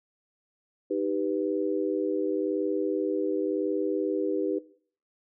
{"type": "chord", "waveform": "sine", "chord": "Eb augmented", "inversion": "none", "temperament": "equal", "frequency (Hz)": [311.1, 392, 493.9], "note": ["Eb4", "G4", "B4"], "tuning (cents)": [0, 0, 0], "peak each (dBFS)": [-30, -29, -30], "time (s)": [0.9, 4.59], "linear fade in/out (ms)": 10, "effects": ["noise-tail reverb RT60 0.5 s tail -18 dB re dry"]}